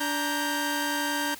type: tone cluster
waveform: sawtooth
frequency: 291.4 / 936 / 1577 Hz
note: D4 / A#5 / G6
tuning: -13 / +7 / +10 cents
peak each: -27 dBFS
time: 0-1.35 s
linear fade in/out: 10 ms
effects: white hiss -45 dBFS RMS until 1.39 s